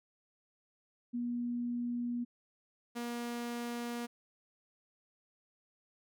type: tone pair in turn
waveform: sine / sawtooth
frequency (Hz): 240.8 / 238.2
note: B3 / A#3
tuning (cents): -44 / +38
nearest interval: unison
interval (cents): 18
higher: first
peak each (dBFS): -33 / -33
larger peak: neither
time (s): 1.13-2.25 / 2.95-4.07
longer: neither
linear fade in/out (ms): 20
effects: none